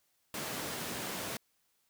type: high-pass noise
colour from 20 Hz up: pink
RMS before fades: -39 dBFS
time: 0.34-1.37 s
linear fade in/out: 2 ms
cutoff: 170 Hz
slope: 12 dB/octave
effects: white hiss -75 dBFS RMS until 1.89 s

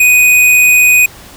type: tone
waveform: square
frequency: 2489 Hz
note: D#7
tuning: in tune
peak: -5 dBFS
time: 0-1.06 s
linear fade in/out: 5 ms
effects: pink hiss -35 dBFS RMS until 1.36 s

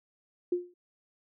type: tone with exponential decay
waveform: sine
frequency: 354.6 Hz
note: F4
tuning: 26 cents sharp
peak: -22 dBFS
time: 0.52-0.74 s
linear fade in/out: 5 ms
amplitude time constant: 46 ms
effects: none

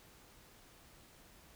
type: silence
effects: pink hiss -61 dBFS RMS until 1.55 s

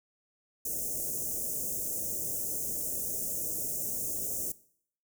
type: band-stop noise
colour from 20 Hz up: white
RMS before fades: -34 dBFS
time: 0.65-4.52 s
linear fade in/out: 5 ms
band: 630 to 6200 Hz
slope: 48 dB/octave
effects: noise-tail reverb RT60 0.6 s tail -19 dB re dry

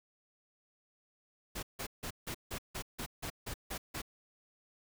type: noise bursts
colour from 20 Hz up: pink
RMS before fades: -40 dBFS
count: 11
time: 1.55-4.019 s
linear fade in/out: 10 ms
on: 79 ms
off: 160 ms
effects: none

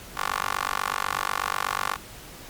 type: tone with high-pass filter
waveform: 15% pulse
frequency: 48.15 Hz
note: G1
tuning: 30 cents flat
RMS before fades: -28 dBFS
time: 0.15-1.98 s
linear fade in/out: 50 ms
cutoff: 1100 Hz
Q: 2.9
effects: pink hiss -43 dBFS RMS until 2.49 s + MP3 96 kbps

